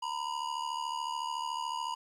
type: ring-modulated tone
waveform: square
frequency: 964 Hz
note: B5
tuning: 42 cents flat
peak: -31 dBFS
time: 0.02-1.95 s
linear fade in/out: 10 ms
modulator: 36.9 Hz
effects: low-pass 7000 Hz 12 dB/octave + 11-bit